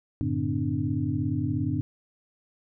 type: tone cluster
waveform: sine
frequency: 96.2 / 113.2 / 144.7 / 258.6 / 298.4 Hz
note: G2 / A2 / D3 / C4 / D4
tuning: -32 / +50 / -25 / -20 / +28 cents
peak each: -31 dBFS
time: 0.21-1.81 s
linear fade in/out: 0 ms
effects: none